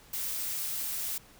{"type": "noise", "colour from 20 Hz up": "blue", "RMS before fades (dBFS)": -34, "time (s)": [0.13, 1.18], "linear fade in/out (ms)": 5, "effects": ["pink hiss -56 dBFS RMS until 1.39 s"]}